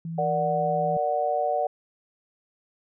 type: tone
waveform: sine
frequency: 164.81 Hz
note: E3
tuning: in tune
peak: -30 dBFS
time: 0.05-0.97 s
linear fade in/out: 2 ms
type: chord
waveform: sine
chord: Bb augmented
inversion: none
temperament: equal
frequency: 466.2 / 587.3 / 740 Hz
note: Bb4 / D5 / F#5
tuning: 0 / 0 / 0 cents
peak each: -31 / -26 / -25 dBFS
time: 0.18-1.67 s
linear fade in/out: 5 ms
effects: none